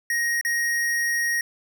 square tone with dropouts, 1876 Hz, A#6, 11 cents sharp, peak -22 dBFS, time 0.1-1.41 s, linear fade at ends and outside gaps 2 ms, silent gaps 0.412-0.449 s, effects none

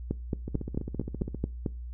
two click trains, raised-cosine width 3 ms, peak -15 / -21 dBFS, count 8 / 14, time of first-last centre 0.11-1.662 / 0.48-1.347 s, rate 4.51 / 15 Hz, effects noise-tail reverb RT60 0.3 s tail -22 dB re dry + added 60 Hz sine -36 dBFS peak until 1.93 s

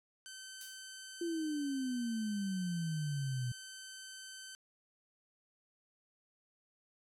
10% pulse tone, 1538 Hz, G6, 33 cents flat, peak -39 dBFS, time 0.26-4.55 s, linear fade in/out 0 ms
violet noise with exponential decay, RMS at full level -42 dBFS, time 0.61-0.92 s, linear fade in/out 0 ms, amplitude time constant 67 ms
sine exponential sweep, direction down, 346.3 to 120.3 Hz, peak -34 dBFS, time 1.21-3.52 s, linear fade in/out 5 ms
effects low-pass 12000 Hz 12 dB/octave

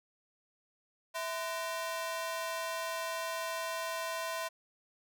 sawtooth ring-modulated tone, 839 Hz, G#5, 17 cents sharp, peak -28 dBFS, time 1.14-4.49 s, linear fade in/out 20 ms, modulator 184 Hz, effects none

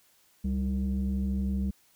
sine tone pair together, 69.3 / 195.33 Hz, C#2 / G3, 0 / -6 cents, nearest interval octave + tritone, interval 1794 cents, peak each -27 dBFS, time 0.44-1.71 s, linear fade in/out 10 ms, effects tanh soft clip ceiling -23 dBFS + white hiss -64 dBFS RMS until 1.95 s

